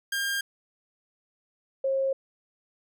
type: tone pair in turn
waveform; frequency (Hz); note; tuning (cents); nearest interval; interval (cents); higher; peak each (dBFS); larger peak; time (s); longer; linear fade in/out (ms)
sawtooth / sine; 1606 / 538; G6 / C5; +41 / +48; octave + perfect fifth; 1893; first; -23; neither; 0.12-0.41 / 1.84-2.13; neither; 5
effects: none